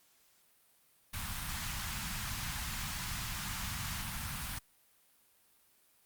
pink band-stop noise, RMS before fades -39 dBFS, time 1.13-4.59 s, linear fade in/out 10 ms, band 200 to 920 Hz, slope 24 dB/octave, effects white hiss -68 dBFS RMS until 6.05 s + Opus 48 kbps

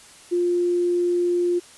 sine tone, 351.4 Hz, F4, 11 cents sharp, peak -18 dBFS, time 0.31-1.6 s, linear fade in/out 20 ms, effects white hiss -47 dBFS RMS until 1.77 s + resampled to 24000 Hz

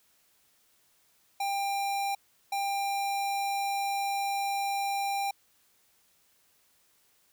square tone bursts at uneven times, 795 Hz, G5, 24 cents sharp, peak -29 dBFS, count 2, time 1.4-2.15 / 2.52-5.31 s, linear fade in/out 5 ms, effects white hiss -67 dBFS RMS until 7.32 s

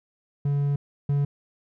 triangle tone pair in turn, 142.4 / 142.4 Hz, C#3 / C#3, +47 / +47 cents, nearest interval unison, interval 0 cents, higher neither, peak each -19 / -18 dBFS, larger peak second, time 0.45-0.76 / 1.09-1.25 s, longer first, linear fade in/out 5 ms, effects none

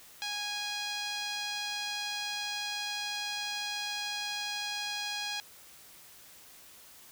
5% pulse tone with low-pass filter, 826 Hz, G#5, 10 cents flat, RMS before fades -36 dBFS, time 0.22-5.4 s, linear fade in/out 0 ms, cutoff 4400 Hz, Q 1.3, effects white hiss -54 dBFS RMS until 7.11 s

